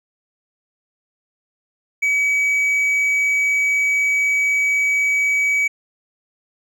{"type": "tone with hard clipping", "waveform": "sine", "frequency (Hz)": 2276, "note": "C#7", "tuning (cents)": 45, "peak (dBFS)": -16, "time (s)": [2.02, 5.68], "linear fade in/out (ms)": 10, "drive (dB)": 3, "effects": []}